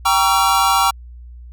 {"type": "chord", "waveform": "square", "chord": "G diminished seventh", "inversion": "none", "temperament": "just", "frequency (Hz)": [784, 940.8, 1128.9, 1354.7], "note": ["G5", "Bb5", "Db6", "Fb6"], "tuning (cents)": [0, 16, 31, 47], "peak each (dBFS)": -19, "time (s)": [0.05, 0.91], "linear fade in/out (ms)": 10, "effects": ["added 60 Hz sine -34 dBFS peak until 1.52 s"]}